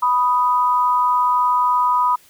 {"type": "tone pair together", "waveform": "sine", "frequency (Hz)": [987.8, 1244.5], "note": ["B5", "D#6"], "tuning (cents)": [0, 0], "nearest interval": "major third", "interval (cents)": 400, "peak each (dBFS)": [-15, -19], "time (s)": [0.02, 2.16], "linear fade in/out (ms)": 10, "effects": ["white hiss -51 dBFS RMS until 2.29 s"]}